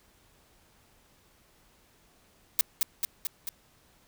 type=noise with echo; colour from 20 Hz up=blue; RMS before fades=-22 dBFS; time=2.59-2.61 s; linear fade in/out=0 ms; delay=220 ms; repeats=4; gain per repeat=-3 dB; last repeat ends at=3.49 s; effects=pink hiss -63 dBFS RMS until 4.07 s